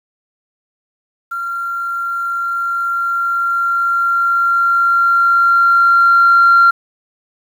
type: tone with level ramp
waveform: sine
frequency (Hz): 1379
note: F6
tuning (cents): -22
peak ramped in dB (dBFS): -19 to -4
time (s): 1.31-6.71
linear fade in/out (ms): 10
effects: tanh soft clip ceiling -2 dBFS + 7-bit

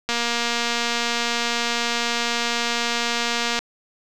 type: click train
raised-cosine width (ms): 0.2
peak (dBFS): -6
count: 827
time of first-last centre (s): 0.09-3.59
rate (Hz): 236
effects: none

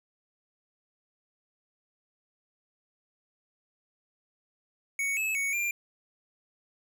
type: tone with pitch steps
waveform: square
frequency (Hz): 2227 / 2598 / 2226 / 2385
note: C#7 / E7 / C#7 / D7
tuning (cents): +7 / -26 / +7 / +26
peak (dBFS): -28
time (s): 4.99-5.71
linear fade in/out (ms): 2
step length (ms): 180
effects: none

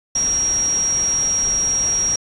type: tone in noise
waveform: sine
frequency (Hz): 5650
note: F8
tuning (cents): +19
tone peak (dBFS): -16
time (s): 0.15-2.16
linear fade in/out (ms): 5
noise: pink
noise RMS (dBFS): -31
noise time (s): 0.15-2.16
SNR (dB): +12
effects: resampled to 24000 Hz

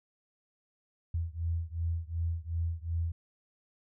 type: beating tone pair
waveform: sine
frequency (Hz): 82.41 / 85.11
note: E2 / F2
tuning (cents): 0 / -44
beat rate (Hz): 2.7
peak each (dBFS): -33 / -34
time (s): 1.14-3.12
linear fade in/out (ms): 5
effects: none

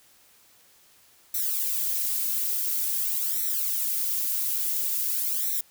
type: noise with flanger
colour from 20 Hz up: violet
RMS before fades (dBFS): -27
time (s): 1.34-5.61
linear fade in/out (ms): 5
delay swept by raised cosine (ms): 0.51 to 3.81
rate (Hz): 0.48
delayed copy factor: +0.95
effects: white hiss -58 dBFS RMS until 5.7 s

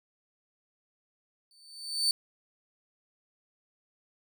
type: tone with exponential growth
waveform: 35% pulse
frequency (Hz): 4537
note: C#8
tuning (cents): +39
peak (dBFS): -20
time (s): 1.51-2.11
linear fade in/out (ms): 1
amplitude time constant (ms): 130
effects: none

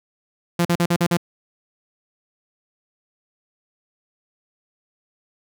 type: tone bursts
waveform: sawtooth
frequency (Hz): 172.5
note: F3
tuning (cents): -21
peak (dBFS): -12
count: 6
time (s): 0.59-1.171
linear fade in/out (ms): 5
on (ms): 61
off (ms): 43
effects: none

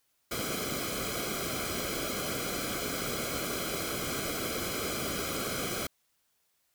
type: noise with comb filter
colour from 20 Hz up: pink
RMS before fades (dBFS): -34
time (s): 0.31-5.87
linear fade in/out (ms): 5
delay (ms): 1.1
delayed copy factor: -0.85
effects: white hiss -74 dBFS RMS until 6.74 s

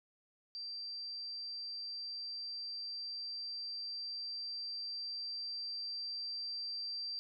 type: tone with level ramp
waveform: sine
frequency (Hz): 4699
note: D8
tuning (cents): 0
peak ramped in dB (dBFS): -41 to -38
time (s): 0.55-7.19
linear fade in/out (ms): 0
effects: none

